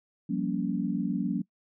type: chord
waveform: sine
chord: G half-diminished seventh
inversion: third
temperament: just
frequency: 176.4 / 196 / 235.2 / 282.2 Hz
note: F3 / G3 / Bb3 / Db4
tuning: +18 / 0 / +16 / +31 cents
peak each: -32 dBFS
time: 0.29-1.42 s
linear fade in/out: 10 ms
effects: noise-tail reverb RT60 0.1 s tail -23 dB re dry